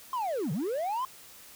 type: linear two-way sweep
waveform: triangle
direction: down then up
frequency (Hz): 1072 to 133.2 to 1072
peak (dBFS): -26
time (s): 0.13-1.05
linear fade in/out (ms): 2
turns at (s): 0.52
effects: tanh soft clip ceiling -22 dBFS + white hiss -51 dBFS RMS until 1.55 s

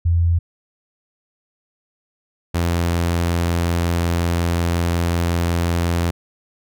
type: tone pair in turn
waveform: sine / sawtooth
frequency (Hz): 84.9 / 85.49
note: F2 / F2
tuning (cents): -48 / -36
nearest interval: unison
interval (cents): 12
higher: second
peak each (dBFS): -13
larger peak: neither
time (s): 0.05-0.39 / 2.54-6.11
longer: second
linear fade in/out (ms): 10
effects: none

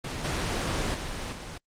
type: noise with level steps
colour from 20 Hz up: pink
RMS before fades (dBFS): -33 / -28 / -33 / -38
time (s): 0.04-1.58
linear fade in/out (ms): 5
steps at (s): 0.24 / 0.94 / 1.32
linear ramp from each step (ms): 5
effects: low-pass 7000 Hz 12 dB/octave + Opus 32 kbps

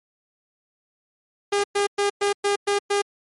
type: tone bursts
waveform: sawtooth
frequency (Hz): 404.8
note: G#4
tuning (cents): -44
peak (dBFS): -15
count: 7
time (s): 1.52-3.02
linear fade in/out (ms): 10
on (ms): 120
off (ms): 110
effects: MP3 48 kbps

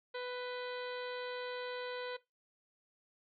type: harmonic tone with a mistuned harmonic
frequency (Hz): 495.9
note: B4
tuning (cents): +7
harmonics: 1 / 2 / 3 / 4 / 5 / 6 / 7 / 8 / 9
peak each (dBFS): -40 / -48 / -47 / -51 / -54 / -54 / -59 / -52 / -62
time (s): 0.14-2.17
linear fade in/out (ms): 10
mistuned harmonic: 6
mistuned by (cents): +82
effects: noise-tail reverb RT60 0.2 s tail -19 dB re dry

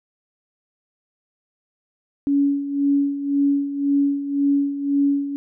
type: tone with tremolo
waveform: sine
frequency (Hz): 281.8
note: C#4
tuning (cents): +29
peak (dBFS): -14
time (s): 2.27-5.36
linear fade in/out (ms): 0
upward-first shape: sine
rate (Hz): 1.9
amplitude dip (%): 70
effects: none

